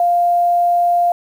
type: tone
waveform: sine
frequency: 698.5 Hz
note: F5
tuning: in tune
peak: -11 dBFS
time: 0-1.12 s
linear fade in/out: 2 ms
effects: 7-bit